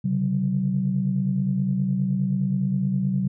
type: tone cluster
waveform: sine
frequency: 134.1 / 143.7 / 189.2 Hz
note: C3 / D3 / F#3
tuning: +43 / -37 / +39 cents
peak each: -25 / -29 / -22 dBFS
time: 0.04-3.28 s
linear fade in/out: 10 ms
effects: tanh soft clip ceiling -11 dBFS